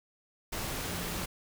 sine tone in noise, 174.61 Hz, F3, in tune, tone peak -43 dBFS, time 0.86-1.25 s, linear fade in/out 10 ms, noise pink, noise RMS -36 dBFS, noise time 0.52-1.26 s, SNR -10 dB, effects none

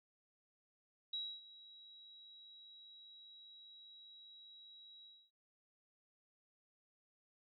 sine tone with ADSR envelope, 3865 Hz, B7, 38 cents flat, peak -38 dBFS, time 1.13-5.31 s, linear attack 6 ms, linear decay 270 ms, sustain -18 dB, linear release 260 ms, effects none

